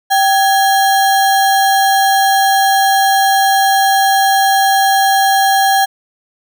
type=tone with sample-and-hold; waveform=sine; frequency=780 Hz; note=G5; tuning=9 cents flat; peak=-8 dBFS; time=0.1-5.86 s; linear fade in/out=20 ms; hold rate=2450 Hz; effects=none